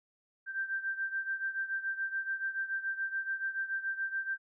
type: beating tone pair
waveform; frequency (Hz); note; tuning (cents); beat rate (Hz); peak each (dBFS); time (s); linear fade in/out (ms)
sine; 1568 / 1575; G6 / G6; 0 / +8; 7; -34 / -38; 0.46-4.38; 50
effects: none